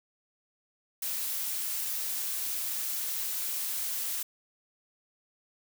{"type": "noise", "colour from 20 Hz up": "blue", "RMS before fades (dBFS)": -33, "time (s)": [1.02, 4.23], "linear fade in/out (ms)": 5, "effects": []}